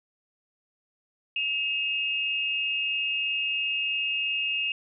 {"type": "tone pair together", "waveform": "sine", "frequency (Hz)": [2566, 2809], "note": ["E7", "F7"], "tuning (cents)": [-47, 9], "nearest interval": "major second", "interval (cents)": 156, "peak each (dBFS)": -28, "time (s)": [1.36, 4.72], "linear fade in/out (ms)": 2, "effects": []}